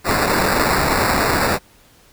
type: noise with sample-and-hold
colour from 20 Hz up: blue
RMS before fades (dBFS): -17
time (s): 0.04-1.59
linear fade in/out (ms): 50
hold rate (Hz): 3150
effects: pink hiss -51 dBFS RMS until 2.12 s